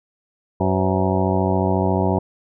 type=harmonic tone with a mistuned harmonic; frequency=94.2 Hz; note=F#2; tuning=32 cents sharp; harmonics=1 / 2 / 3 / 4 / 5 / 6 / 7 / 8 / 9 / 10; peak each=-22 / -22 / -26 / -24 / -28 / -30 / -26 / -31 / -28 / -28 dBFS; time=0.6-2.19 s; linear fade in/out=5 ms; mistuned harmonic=5; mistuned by=+120 cents; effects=none